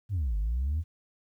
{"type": "exponential two-way sweep", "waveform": "sine", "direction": "down then up", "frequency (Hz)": [110, 48.89, 85.3], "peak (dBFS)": -24, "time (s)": [0.09, 0.84], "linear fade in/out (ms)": 50, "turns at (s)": 0.37, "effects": ["tanh soft clip ceiling -24 dBFS", "11-bit"]}